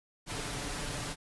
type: noise with comb filter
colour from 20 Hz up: pink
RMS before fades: -37 dBFS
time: 0.26-1.16 s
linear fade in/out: 50 ms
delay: 6.9 ms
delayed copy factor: +0.55
effects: resampled to 24000 Hz